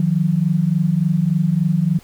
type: tone pair together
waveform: sine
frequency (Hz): 155.9 / 179.35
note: D#3 / F3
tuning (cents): +4 / +46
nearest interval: major second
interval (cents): 242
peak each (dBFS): -17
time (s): 0-1.99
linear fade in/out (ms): 2
effects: pink hiss -48 dBFS RMS until 2.03 s